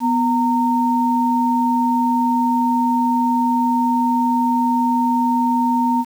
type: tone pair together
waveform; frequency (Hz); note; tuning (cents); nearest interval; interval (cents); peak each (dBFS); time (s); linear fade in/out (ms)
sine; 246.7 / 920; B3 / A#5; -2 / -23; octave + major seventh; 2279; -17; 0-6.05; 50
effects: 7-bit